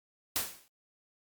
white noise with exponential decay, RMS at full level -28 dBFS, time 0.36-0.68 s, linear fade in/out 0 ms, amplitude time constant 68 ms, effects Opus 48 kbps

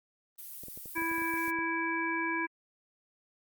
violet noise, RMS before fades -44 dBFS, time 0.38-1.51 s, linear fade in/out 10 ms
clicks, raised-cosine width 2 ms, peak -35 dBFS, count 12, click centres 0.636 / 0.684 / 0.775 / 0.858 / 0.979 / 1.02 / 1.115 / 1.182 / 1.22 / 1.338 / 1.48 / 1.588 s
harmonic tone, 330 Hz, E4, 2 cents sharp, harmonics 1 / 3 / 5 / 7, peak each -35 / -35 / -35 / -35 dBFS, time 0.95-2.47 s, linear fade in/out 20 ms
effects Opus 32 kbps

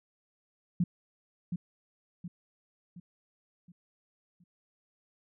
sine tone with echo, 175.5 Hz, F3, 9 cents sharp, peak -23 dBFS, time 0.8-0.84 s, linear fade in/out 5 ms, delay 720 ms, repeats 5, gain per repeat -7 dB, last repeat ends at 4.44 s, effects none

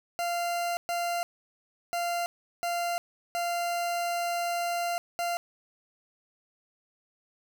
40% pulse tone bursts at uneven times, 693 Hz, F5, 14 cents flat, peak -27 dBFS, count 6, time 0.19-0.77 / 0.89-1.23 / 1.93-2.26 / 2.63-2.98 / 3.35-4.98 / 5.19-5.37 s, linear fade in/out 0 ms, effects none

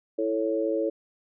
sine chord, A major, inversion second, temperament equal, 329.6 / 440 / 554.4 Hz, E4 / A4 / C#5, 0 / 0 / 0 cents, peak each -28 dBFS, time 0.18-0.9 s, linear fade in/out 10 ms, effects none

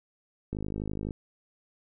click train, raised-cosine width 3 ms, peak -21 dBFS, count 31, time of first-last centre 0.53-1.108 s, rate 51.9 Hz, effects none

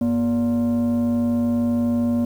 sine tone with frequency modulation, 238.8 Hz, A#3, 42 cents sharp, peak -15 dBFS, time 0.01-2.25 s, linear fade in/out 5 ms, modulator 336 Hz, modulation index 0.44, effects tanh soft clip ceiling -16 dBFS + 8-bit

